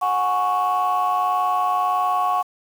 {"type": "chord", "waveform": "sine", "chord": "F# suspended second", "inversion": "none", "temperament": "equal with one note detuned", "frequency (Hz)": [729, 830.6, 1108.7], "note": ["F#5", "G#5", "C#6"], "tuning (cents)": [-26, 0, 0], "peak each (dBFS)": [-20, -25, -19], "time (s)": [0.01, 2.43], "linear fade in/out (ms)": 20, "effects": ["tanh soft clip ceiling -13 dBFS", "7-bit"]}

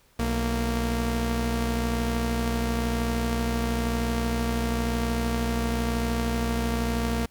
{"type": "tone pair together", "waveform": "sawtooth", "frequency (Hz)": [61, 231.1], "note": ["B1", "A#3"], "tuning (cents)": [-21, -15], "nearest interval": "octave + major seventh", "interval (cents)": 2306, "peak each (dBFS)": -23, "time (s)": [0.19, 7.26], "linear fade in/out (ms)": 5, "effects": ["pink hiss -61 dBFS RMS until 7.3 s"]}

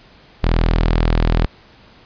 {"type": "tone", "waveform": "sawtooth", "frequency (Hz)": 40.85, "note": "E1", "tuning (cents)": -15, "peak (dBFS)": -9, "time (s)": [0.43, 1.46], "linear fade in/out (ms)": 10, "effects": ["pink hiss -47 dBFS RMS until 2.05 s", "resampled to 11025 Hz"]}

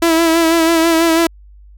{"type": "tone with vibrato", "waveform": "sawtooth", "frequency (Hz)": 329.6, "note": "E4", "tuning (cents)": 0, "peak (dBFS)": -6, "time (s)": [0.02, 1.27], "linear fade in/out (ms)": 5, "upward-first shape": "sine", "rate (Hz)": 6.1, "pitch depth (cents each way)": 38, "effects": ["added 50 Hz sine -38 dBFS peak until 1.77 s"]}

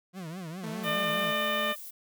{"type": "tone with vibrato", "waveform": "40% pulse", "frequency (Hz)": 173.2, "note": "F3", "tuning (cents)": -14, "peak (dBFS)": -36, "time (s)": [0.13, 1.34], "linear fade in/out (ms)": 50, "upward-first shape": "triangle", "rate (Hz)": 4.9, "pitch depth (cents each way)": 220}
{"type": "tone with pitch glide", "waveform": "sawtooth", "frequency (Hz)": [220, 217.6], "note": ["A3", "A3"], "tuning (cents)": [0, -19], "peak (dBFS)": -32, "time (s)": [0.63, 1.73], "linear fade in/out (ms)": 10, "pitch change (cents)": -19, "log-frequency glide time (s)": [0.88, 0.97]}
{"type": "harmonic tone", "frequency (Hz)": 600, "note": "D5", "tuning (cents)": 37, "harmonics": [1, 2, 3, 4, 5, 6], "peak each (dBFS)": [-32, -32, -33, -37, -36, -38], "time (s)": [0.83, 1.76], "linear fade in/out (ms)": 50}
{"type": "noise", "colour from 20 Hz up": "violet", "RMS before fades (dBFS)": -43, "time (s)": [0.83, 1.91], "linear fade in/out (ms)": 10}
{"effects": []}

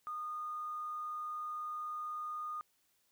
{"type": "tone with quantisation", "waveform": "sine", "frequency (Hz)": 1226, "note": "D#6", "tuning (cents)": -26, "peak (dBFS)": -38, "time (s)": [0.07, 2.61], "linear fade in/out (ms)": 0, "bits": 11, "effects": ["white hiss -75 dBFS RMS until 3.11 s"]}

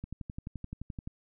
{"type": "click train", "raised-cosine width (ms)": 5, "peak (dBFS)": -26, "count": 13, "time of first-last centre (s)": [0.04, 1.074], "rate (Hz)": 11.6, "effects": []}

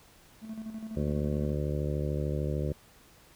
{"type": "tone with tremolo", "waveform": "triangle", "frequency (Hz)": 220, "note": "A3", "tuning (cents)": 0, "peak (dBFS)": -33, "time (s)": [0.41, 1.55], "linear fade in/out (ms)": 50, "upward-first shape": "square", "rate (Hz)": 12, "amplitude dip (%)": 55}
{"type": "harmonic tone", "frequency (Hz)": 73.42, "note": "D2", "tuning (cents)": 0, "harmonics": [1, 2, 3, 4, 5, 6, 7, 8], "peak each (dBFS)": [-33, -32, -40, -41, -38, -42, -39, -43], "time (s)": [0.96, 2.73], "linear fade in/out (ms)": 10}
{"effects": ["pink hiss -58 dBFS RMS until 3.35 s"]}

